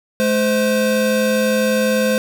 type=tone pair together; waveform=square; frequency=213.7 / 516 Hz; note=G#3 / C5; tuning=+50 / -24 cents; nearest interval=octave + minor third; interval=1526 cents; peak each=-19 / -17 dBFS; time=0.2-2.18 s; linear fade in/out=0 ms; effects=8-bit